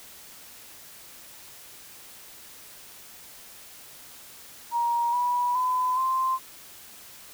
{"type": "tone with pitch steps", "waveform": "sine", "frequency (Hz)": [944, 976.2, 1009.4, 1043.8], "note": ["A#5", "B5", "B5", "C6"], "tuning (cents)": [22, -20, 38, -4], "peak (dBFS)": -22, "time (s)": [4.71, 6.39], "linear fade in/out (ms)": 50, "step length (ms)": 420, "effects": ["white hiss -47 dBFS RMS until 7.33 s"]}